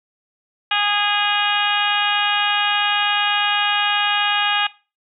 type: harmonic tone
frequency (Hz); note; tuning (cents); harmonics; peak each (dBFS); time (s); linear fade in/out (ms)
411.7; G#4; -15; 2 / 3 / 4 / 5 / 6 / 7 / 8 / 9; -23 / -25 / -23 / -30 / -23 / -21 / -26 / -30; 0.71-4.67; 5
effects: noise-tail reverb RT60 0.3 s tail -19 dB re dry